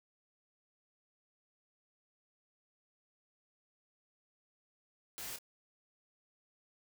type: noise with echo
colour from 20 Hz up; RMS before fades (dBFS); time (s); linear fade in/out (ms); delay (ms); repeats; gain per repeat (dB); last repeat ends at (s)
white; -44; 5.18-5.36; 0; 26; 1; -8; 5.386
effects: none